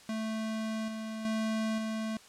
square tone with level steps, 220 Hz, A3, in tune, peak -33 / -37 / -30 / -33 dBFS, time 0.09-2.17 s, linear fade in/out 2 ms, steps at 0.88 / 1.25 / 1.78 s, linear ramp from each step 2 ms, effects white hiss -55 dBFS RMS until 2.28 s + low-pass 8000 Hz 12 dB/octave

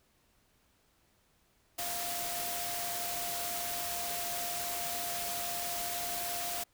sine tone in noise, 698.5 Hz, F5, in tune, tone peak -40 dBFS, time 1.78-6.64 s, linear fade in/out 10 ms, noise white, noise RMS -37 dBFS, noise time 1.78-6.64 s, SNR -6 dB, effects pink hiss -70 dBFS RMS until 6.73 s

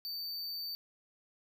square tone, 4583 Hz, D8, 43 cents flat, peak -38 dBFS, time 0.05-0.75 s, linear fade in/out 0 ms, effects none

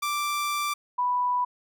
sawtooth / sine tone pair in turn, 1174.7 / 987.8 Hz, D6 / B5, 0 / 0 cents, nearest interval minor third, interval 300 cents, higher first, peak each -22 dBFS, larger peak neither, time 0.02-0.74 / 0.98-1.45 s, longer first, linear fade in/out 10 ms, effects none

